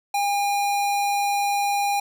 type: tone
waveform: square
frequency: 809 Hz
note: G#5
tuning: 46 cents flat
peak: -21 dBFS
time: 0.14-2 s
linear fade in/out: 5 ms
effects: none